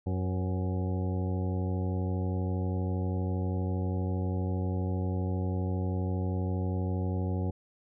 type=harmonic tone with a mistuned harmonic; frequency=92.5 Hz; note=F#2; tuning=in tune; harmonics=1 / 2 / 3 / 4 / 5 / 6 / 8 / 9; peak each=-29 / -35 / -39 / -41 / -43 / -45 / -47 / -48 dBFS; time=0.06-7.51 s; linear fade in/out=10 ms; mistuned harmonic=5; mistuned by=+47 cents; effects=none